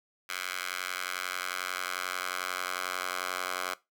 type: tone with high-pass filter sweep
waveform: 10% pulse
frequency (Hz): 91.2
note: F#2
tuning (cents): -24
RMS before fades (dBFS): -35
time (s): 0.29-3.74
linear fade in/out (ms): 5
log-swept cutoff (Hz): 1700 to 980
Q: 1.4
effects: noise-tail reverb RT60 0.2 s tail -19 dB re dry